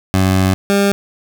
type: tone pair in turn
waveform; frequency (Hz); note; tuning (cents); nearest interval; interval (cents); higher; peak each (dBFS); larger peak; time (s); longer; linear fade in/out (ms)
20% pulse; 94.4 / 200; F#2 / G3; +35 / +35; octave + minor second; 1300; second; -6; neither; 0.14-0.54 / 0.7-0.92; first; 0
effects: none